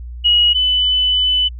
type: tone pair in turn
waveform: sine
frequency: 2902 / 3001 Hz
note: F#7 / F#7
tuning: -34 / +24 cents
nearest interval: minor second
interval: 58 cents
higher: second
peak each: -9 / -12 dBFS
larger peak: first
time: 0.24-0.54 / 0.54-1.49 s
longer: second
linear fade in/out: 20 ms
effects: added 60 Hz sine -27 dBFS peak until 1.59 s